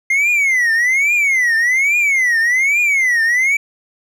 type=tone with vibrato; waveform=triangle; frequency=2093 Hz; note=C7; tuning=in tune; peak=-10 dBFS; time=0.1-3.57 s; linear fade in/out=5 ms; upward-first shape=triangle; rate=1.2 Hz; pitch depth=280 cents each way; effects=none